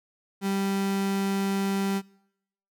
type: tone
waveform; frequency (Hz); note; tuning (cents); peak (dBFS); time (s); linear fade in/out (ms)
35% pulse; 196; G3; 0; -23; 0.41-2.02; 50
effects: noise-tail reverb RT60 0.8 s tail -24 dB re dry